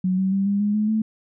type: tone with pitch steps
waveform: sine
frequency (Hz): 185 / 190.2 / 195.55 / 201 / 206.7 / 212.5 / 218.5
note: F#3 / F#3 / G3 / G3 / G#3 / G#3 / A3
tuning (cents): 0 / +48 / -4 / +44 / -8 / +40 / -12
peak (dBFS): -18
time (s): 0.04-1.02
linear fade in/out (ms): 5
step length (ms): 140
effects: none